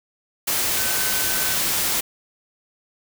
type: tone in noise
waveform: sine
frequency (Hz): 1522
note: F#6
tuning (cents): +48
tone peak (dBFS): -31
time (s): 0.76-1.55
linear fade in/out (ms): 10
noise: white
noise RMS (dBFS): -22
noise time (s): 0.47-2.01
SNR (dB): -12
effects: none